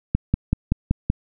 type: click train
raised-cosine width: 5 ms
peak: -5 dBFS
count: 6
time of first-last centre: 0.15-1.101 s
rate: 5.26 Hz
effects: none